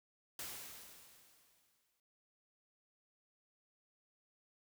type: noise with exponential decay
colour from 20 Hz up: white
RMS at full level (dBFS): -44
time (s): 0.39-2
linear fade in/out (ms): 2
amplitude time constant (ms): 350
effects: none